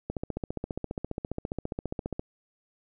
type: click train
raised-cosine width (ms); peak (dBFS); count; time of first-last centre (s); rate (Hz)
2; -18; 32; 0.1-2.195; 14.8
effects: none